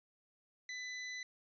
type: tone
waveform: sawtooth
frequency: 2000 Hz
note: B6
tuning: 21 cents sharp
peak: -38 dBFS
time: 0.69-1.23 s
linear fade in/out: 2 ms
effects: resampled to 16000 Hz